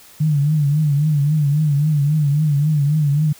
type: tone with vibrato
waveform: sine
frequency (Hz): 148.2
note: D3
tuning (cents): +16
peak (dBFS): -13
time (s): 0.2-3.33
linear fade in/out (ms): 10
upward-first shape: triangle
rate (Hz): 3.7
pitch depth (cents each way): 110
effects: white hiss -45 dBFS RMS until 3.39 s